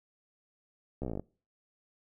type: slowing click train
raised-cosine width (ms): 2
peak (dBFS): -23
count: 11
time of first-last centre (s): 1.02-1.196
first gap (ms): 14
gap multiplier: 1.05
effects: noise-tail reverb RT60 0.4 s tail -25 dB re dry